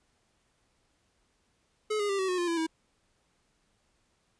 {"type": "tone with pitch steps", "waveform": "square", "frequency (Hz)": [427.9, 410.9, 394.7, 379, 364, 349.6, 335.7, 322.4], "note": ["A4", "G#4", "G4", "F#4", "F#4", "F4", "E4", "E4"], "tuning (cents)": [-48, -18, 12, 42, -28, 2, 32, -38], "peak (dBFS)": -28, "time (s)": [1.9, 2.668], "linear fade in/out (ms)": 10, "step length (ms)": 96, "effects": ["pink hiss -72 dBFS RMS until 4.39 s", "resampled to 22050 Hz"]}